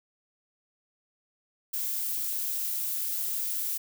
violet noise, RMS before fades -31 dBFS, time 1.73-3.78 s, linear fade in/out 10 ms, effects none

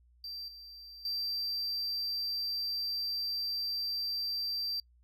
triangle tone with level steps, 4695 Hz, D8, 1 cent flat, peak -38 / -46 / -31 dBFS, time 0.24-4.8 s, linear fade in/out 2 ms, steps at 0.48 / 1.05 s, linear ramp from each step 2 ms, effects noise-tail reverb RT60 0.1 s tail -26 dB re dry + added 60 Hz sine -61 dBFS peak until 5.03 s

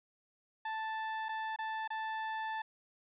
30% pulse tone with dropouts, 880 Hz, A5, in tune, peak -33 dBFS, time 0.65-2.62 s, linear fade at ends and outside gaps 5 ms, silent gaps 1.286-1.29 / 1.562-1.587 / 1.877-1.903 s, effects resampled to 8000 Hz

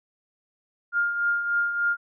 sine tone with tremolo, 1408 Hz, F6, 14 cents sharp, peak -19 dBFS, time 0.92-1.97 s, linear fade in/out 50 ms, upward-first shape triangle, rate 3.4 Hz, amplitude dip 60%, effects none

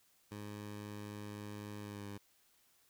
15% pulse tone with pitch glide, 103.83 to 101.28 Hz, G#2 to G#2, 0 to -43 cents, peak -38 dBFS, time 0.31-2.18 s, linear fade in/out 10 ms, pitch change -43 cents, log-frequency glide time 1.81-2.06 s, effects white hiss -71 dBFS RMS until 2.89 s

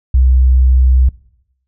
sine tone, 63.9 Hz, C2, 40 cents flat, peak -6 dBFS, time 0.14-1.09 s, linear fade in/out 5 ms, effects noise-tail reverb RT60 0.8 s tail -21 dB re dry

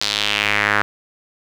sawtooth tone with band-pass filter sweep, 103.83 Hz, G#2, in tune, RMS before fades -19 dBFS, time 0.01-0.82 s, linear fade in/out 0 ms, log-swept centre 4500 to 1500 Hz, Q 2.7, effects 7-bit

